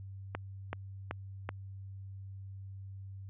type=click train; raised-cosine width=0.5 ms; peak=-20 dBFS; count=4; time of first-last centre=0.35-1.491 s; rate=2.63 Hz; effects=added 97 Hz sine -43 dBFS peak until 3.29 s + resampled to 8000 Hz